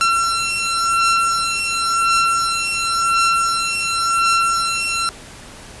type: beating tone pair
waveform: sawtooth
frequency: 1356 / 1356.93 Hz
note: E6 / E6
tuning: +49 / +50 cents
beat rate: 0.93 Hz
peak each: -14 / -16 dBFS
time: 0.01-5.09 s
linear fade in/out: 0 ms
effects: pink hiss -38 dBFS RMS until 5.8 s + resampled to 24000 Hz